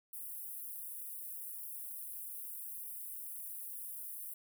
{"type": "high-pass noise", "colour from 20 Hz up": "white", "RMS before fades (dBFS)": -45, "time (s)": [0.13, 4.34], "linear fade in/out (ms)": 5, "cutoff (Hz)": 9600, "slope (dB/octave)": 48, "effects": []}